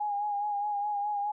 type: tone with vibrato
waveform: sine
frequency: 823 Hz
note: G#5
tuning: 16 cents flat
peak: -28 dBFS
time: 0-1.32 s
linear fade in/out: 10 ms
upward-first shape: sine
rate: 4.8 Hz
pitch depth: 35 cents each way
effects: none